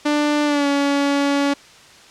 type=tone with pitch glide; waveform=sawtooth; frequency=295.9 to 282.5 Hz; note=D4 to C#4; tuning=+13 to +33 cents; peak=-12 dBFS; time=0.05-1.54 s; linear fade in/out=10 ms; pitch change=-80 cents; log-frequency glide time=0.45-0.67 s; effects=white hiss -45 dBFS RMS until 2.1 s + low-pass 6000 Hz 12 dB/octave